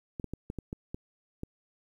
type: clicks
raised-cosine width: 3 ms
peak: -23 dBFS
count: 8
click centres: 0.198 / 0.243 / 0.336 / 0.501 / 0.587 / 0.729 / 0.945 / 1.434 s
effects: 10-bit